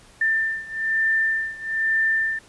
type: beating tone pair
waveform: sine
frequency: 1786 / 1787.1 Hz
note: A6 / A6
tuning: +25 / +26 cents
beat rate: 1.1 Hz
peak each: -22 / -24 dBFS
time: 0.21-2.39 s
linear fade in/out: 5 ms
effects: pink hiss -51 dBFS RMS until 2.48 s + resampled to 24000 Hz